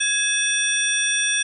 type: tone cluster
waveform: sine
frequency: 1665 / 2588 / 3462 / 5740 / 8690 Hz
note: G#6 / E7 / A7 / F8 / C#9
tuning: +4 / -32 / -29 / +47 / -35 cents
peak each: -25 dBFS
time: 0-1.43 s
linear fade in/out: 10 ms
effects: none